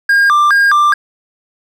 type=tone with vibrato; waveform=triangle; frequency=1384 Hz; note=F6; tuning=16 cents flat; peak=-5 dBFS; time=0.09-0.94 s; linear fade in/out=5 ms; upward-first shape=square; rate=2.4 Hz; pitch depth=270 cents each way; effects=none